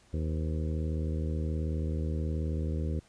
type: harmonic tone with a mistuned harmonic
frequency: 78.7 Hz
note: D#2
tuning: 20 cents sharp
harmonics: 1 / 2 / 3 / 4 / 5 / 6 / 7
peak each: -30 / -36 / -40 / -42 / -44 / -46 / -47 dBFS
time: 0.13-3 s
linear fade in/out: 10 ms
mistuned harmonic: 7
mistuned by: -82 cents
effects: pink hiss -62 dBFS RMS until 3.08 s + resampled to 22050 Hz